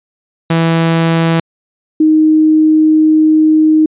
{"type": "tone pair in turn", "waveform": ["sawtooth", "sine"], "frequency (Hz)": [164.81, 311.7], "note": ["E3", "D#4"], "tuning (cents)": [0, 3], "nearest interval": "major seventh", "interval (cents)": 1103, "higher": "second", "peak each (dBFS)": -5, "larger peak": "neither", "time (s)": [[0.5, 1.4], [2, 3.86]], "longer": "second", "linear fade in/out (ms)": 5, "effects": ["resampled to 8000 Hz"]}